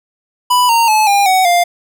square tone with pitch steps, 990 / 923.7 / 861.8 / 804.1 / 750.3 / 700 Hz, B5 / A#5 / A5 / G5 / F#5 / F5, +4 / -16 / -36 / +44 / +24 / +4 cents, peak -9 dBFS, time 0.5-1.64 s, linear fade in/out 10 ms, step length 190 ms, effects none

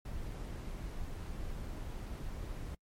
brown noise, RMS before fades -41 dBFS, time 0.05-2.75 s, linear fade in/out 5 ms, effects noise-tail reverb RT60 0.1 s tail -25 dB re dry + MP3 64 kbps

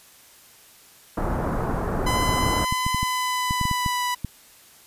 pink low-pass noise, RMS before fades -25 dBFS, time 1.17-2.65 s, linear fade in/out 5 ms, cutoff 1300 Hz, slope 24 dB/octave
sawtooth tone with pitch glide, 1012 to 987.7 Hz, B5 to B5, +42 to 0 cents, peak -19 dBFS, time 2.06-4.15 s, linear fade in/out 10 ms, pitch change -42 cents, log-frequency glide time 2.92-4.04 s
clicks, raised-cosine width 5 ms, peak -14 dBFS, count 12, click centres 2.293 / 2.466 / 2.725 / 2.865 / 2.946 / 3.03 / 3.509 / 3.613 / 3.654 / 3.713 / 3.862 / 4.247 s
effects white hiss -51 dBFS RMS until 4.86 s + resampled to 32000 Hz

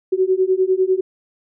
sine beating tone pair, 370 / 380 Hz, F#4 / F#4, 0 / +46 cents, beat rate 10 Hz, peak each -17 / -17 dBFS, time 0.12-1.01 s, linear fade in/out 10 ms, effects none

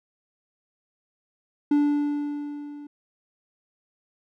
triangle tone with level ramp, 291.5 Hz, D4, 13 cents flat, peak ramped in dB -14 to -36 dBFS, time 1.71-2.87 s, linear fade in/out 5 ms, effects none

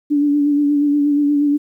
sine tone with vibrato, 290 Hz, D4, 22 cents flat, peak -12 dBFS, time 0.1-1.58 s, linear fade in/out 20 ms, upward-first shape sine, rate 8.4 Hz, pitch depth 29 cents each way, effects 9-bit

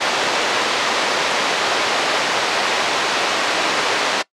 pink band-pass noise, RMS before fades -19 dBFS, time 0-4.23 s, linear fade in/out 20 ms, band 500 to 4900 Hz, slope 12 dB/octave, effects noise-tail reverb RT60 0.1 s tail -21 dB re dry + low-pass 8000 Hz 12 dB/octave

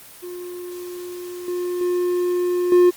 triangle tone with level steps, 356.4 Hz, F4, 35 cents sharp, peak -28 / -20 / -16 / -8 dBFS, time 0.22-2.91 s, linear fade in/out 20 ms, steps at 1.48 / 1.81 / 2.72 s, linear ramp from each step 2 ms, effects white hiss -43 dBFS RMS until 2.96 s + Opus 32 kbps

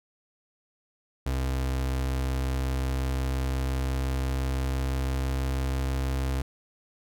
35% pulse tone with pitch glide, 65.4 to 66.2 Hz, C2 to C2, 0 to +21 cents, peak -24 dBFS, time 1.26-6.42 s, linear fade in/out 5 ms, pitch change +21 cents, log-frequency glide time 2.03-5.89 s, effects none

